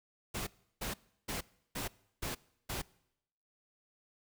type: noise bursts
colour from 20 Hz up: pink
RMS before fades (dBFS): -38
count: 6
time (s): 0.34-2.82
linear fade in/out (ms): 10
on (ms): 130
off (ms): 340
effects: noise-tail reverb RT60 0.8 s tail -23 dB re dry